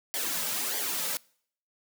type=noise with flanger; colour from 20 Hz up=white; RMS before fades=-31 dBFS; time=0.14-1.17 s; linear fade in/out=0 ms; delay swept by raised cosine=0.75 to 2.85 ms; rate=1.6 Hz; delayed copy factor=-0.65; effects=noise-tail reverb RT60 0.6 s tail -25 dB re dry + high-pass 200 Hz 12 dB/octave